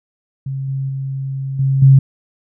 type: tone with level steps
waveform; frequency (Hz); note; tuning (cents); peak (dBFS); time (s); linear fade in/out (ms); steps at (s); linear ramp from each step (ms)
sine; 135.2; C#3; -43; -20 / -18 / -20 / -12 / -4; 0.46-1.99; 5; 0.68 / 0.89 / 1.59 / 1.82; 5
effects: none